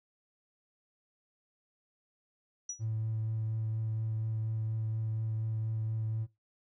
sine tone with exponential decay, 5850 Hz, F#8, 21 cents flat, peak -32 dBFS, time 2.69-2.85 s, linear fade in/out 5 ms, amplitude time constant 33 ms
triangle tone with vibrato, 110.3 Hz, A2, 5 cents sharp, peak -28 dBFS, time 2.79-6.27 s, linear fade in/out 50 ms, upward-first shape triangle, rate 4.2 Hz, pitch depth 13 cents each way
effects noise-tail reverb RT60 0.2 s tail -20 dB re dry + tanh soft clip ceiling -27 dBFS

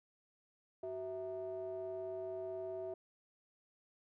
triangle ring-modulated tone, 139.3 Hz, C#3, 9 cents sharp, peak -35 dBFS, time 0.83-2.94 s, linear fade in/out 5 ms, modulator 515 Hz, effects none

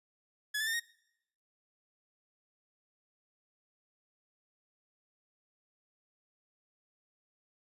sawtooth tone with pitch steps, 1700 / 1753.9 / 1809.4 / 1866.8 Hz, G#6 / A6 / A6 / A#6, +40 / -6 / +48 / +2 cents, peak -28 dBFS, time 0.54-0.8 s, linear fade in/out 10 ms, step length 65 ms, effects noise-tail reverb RT60 0.8 s tail -24 dB re dry + resampled to 32000 Hz

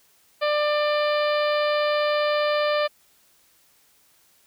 harmonic tone, 595 Hz, D5, 22 cents sharp, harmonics 1 / 2 / 3 / 4 / 5 / 6 / 7 / 8, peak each -21 / -27 / -31 / -33 / -35 / -37 / -38 / -39 dBFS, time 0.41-2.88 s, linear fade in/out 20 ms, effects white hiss -60 dBFS RMS until 4.46 s

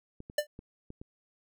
clicks, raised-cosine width 3 ms, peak -31 dBFS, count 5, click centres 0.204 / 0.299 / 0.591 / 0.904 / 1.015 s
square tone with exponential decay, 594 Hz, D5, 20 cents sharp, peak -22 dBFS, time 0.38-0.47 s, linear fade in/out 5 ms, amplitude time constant 18 ms
effects none

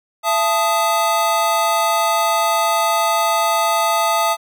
square tone cluster, 674 / 874 / 1245 Hz, E5 / A5 / D#6, +38 / -12 / +1 cents, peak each -20 dBFS, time 0.23-4.37 s, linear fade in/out 50 ms, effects none

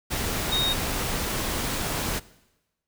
sine tone in noise, 3729 Hz, A#7, in tune, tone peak -22 dBFS, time 0.51-0.74 s, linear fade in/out 20 ms, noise pink, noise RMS -28 dBFS, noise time 0.1-2.2 s, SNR +3 dB, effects noise-tail reverb RT60 1.0 s tail -20 dB re dry

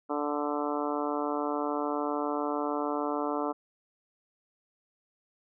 harmonic tone, 146.83 Hz, D3, in tune, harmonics 2 / 3 / 4 / 5 / 6 / 7 / 8 / 9, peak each -33 / -35 / -36 / -37 / -38 / -38 / -39 / -40 dBFS, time 0.09-3.53 s, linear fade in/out 20 ms, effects none

